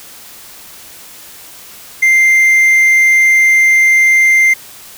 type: tone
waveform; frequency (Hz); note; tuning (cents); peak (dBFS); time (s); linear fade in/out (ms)
triangle; 2093; C7; 0; -4; 2.02-4.54; 10
effects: white hiss -35 dBFS RMS until 4.97 s